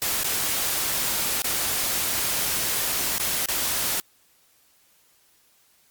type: noise with dropouts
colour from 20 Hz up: white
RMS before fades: -25 dBFS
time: 0.02-4 s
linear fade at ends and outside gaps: 0 ms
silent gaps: 0.233-0.244 / 1.42-1.444 / 3.182-3.199 / 3.458-3.486 s
effects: white hiss -61 dBFS RMS until 5.9 s + Opus 48 kbps